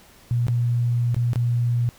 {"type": "tone with dropouts", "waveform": "sine", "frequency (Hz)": 119.9, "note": "A#2", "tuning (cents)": 49, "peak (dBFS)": -18, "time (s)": [0.31, 1.89], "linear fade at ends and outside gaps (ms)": 0, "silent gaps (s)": [[0.468, 0.483], [1.145, 1.165], [1.333, 1.358]], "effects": ["pink hiss -51 dBFS RMS until 1.98 s"]}